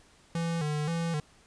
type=tone with vibrato; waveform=square; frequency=158.5 Hz; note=D#3; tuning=32 cents sharp; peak=-29 dBFS; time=0.35-1.2 s; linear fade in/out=2 ms; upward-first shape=square; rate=1.9 Hz; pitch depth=94 cents each way; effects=pink hiss -60 dBFS RMS until 1.46 s + resampled to 22050 Hz